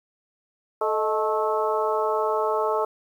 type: harmonic tone with a mistuned harmonic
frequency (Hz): 217.8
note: A3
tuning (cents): -17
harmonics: 2 / 3 / 4 / 5 / 6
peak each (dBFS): -25 / -27 / -28 / -29 / -30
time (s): 0.81-2.85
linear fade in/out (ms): 5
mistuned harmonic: 3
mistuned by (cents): -67
effects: 9-bit